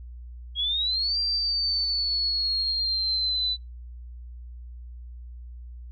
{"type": "exponential two-way sweep", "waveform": "sine", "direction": "up then down", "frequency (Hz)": [3265, 4731, 3978], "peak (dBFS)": -23, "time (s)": [0.55, 3.57], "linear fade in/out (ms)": 50, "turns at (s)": 1.18, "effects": ["noise-tail reverb RT60 0.2 s tail -21 dB re dry", "added 60 Hz sine -38 dBFS peak until 5.91 s"]}